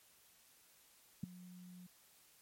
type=tone with ADSR envelope; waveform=sine; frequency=180 Hz; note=F#3; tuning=47 cents flat; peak=-32 dBFS; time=1.23-1.87 s; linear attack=7 ms; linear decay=7 ms; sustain=-20 dB; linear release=8 ms; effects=white hiss -67 dBFS RMS until 2.41 s + MP3 64 kbps

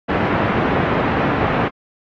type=band-pass noise; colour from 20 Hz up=pink; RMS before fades=-18 dBFS; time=0.08-1.69 s; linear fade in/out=20 ms; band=110 to 1800 Hz; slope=12 dB/octave; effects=low-pass 3000 Hz 12 dB/octave + AAC 32 kbps

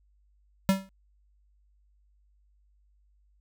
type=tone with exponential decay; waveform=square; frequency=192.7 Hz; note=G3; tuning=29 cents flat; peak=-17 dBFS; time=0.69-0.89 s; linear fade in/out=0 ms; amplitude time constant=43 ms; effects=added 50 Hz sine -62 dBFS peak until 3.4 s

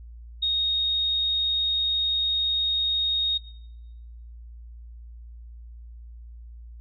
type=tone; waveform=sine; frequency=3729 Hz; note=A#7; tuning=in tune; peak=-21 dBFS; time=0.42-3.38 s; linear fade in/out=10 ms; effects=noise-tail reverb RT60 1.0 s tail -20 dB re dry + added 58 Hz sine -40 dBFS peak until 6.8 s

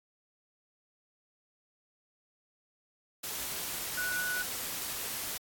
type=tone in noise; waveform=sine; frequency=1475 Hz; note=F#6; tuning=6 cents flat; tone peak=-31 dBFS; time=3.97-4.43 s; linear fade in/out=10 ms; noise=white; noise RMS=-37 dBFS; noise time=3.23-5.38 s; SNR=+3 dB; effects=AAC 64 kbps

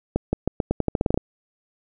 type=accelerating click train; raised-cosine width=2 ms; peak=-7 dBFS; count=13; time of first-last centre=0.16-1.176 s; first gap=170 ms; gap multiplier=0.86; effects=none

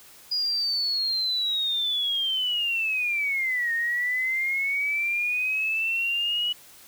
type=linear two-way sweep; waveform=sine; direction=down then up; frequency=4917 to 1839 to 2936 Hz; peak=-23 dBFS; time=0.31-6.53 s; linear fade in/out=10 ms; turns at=3.73 s; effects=white hiss -50 dBFS RMS until 6.87 s

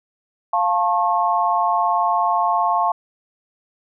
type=chord; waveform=sine; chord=F augmented; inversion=none; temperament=equal with one note detuned; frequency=698.5 / 880 / 1084 Hz; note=F5 / A5 / C#6; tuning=0 / 0 / -39 cents; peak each=-20 dBFS; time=0.53-2.92 s; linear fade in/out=5 ms; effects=none

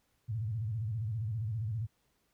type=tone with vibrato; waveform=sine; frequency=110 Hz; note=A2; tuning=in tune; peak=-32 dBFS; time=0.28-1.87 s; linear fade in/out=20 ms; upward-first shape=square; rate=15 Hz; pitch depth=130 cents each way; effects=pink hiss -75 dBFS RMS until 2.33 s

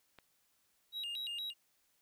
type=click; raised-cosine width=0.3 ms; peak=-37 dBFS; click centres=0.187 s
type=tone with vibrato; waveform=triangle; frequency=3300 Hz; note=G#7; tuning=12 cents flat; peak=-37 dBFS; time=0.92-1.54 s; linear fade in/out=50 ms; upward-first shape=square; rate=4.3 Hz; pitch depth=270 cents each way
effects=white hiss -75 dBFS RMS until 2.01 s

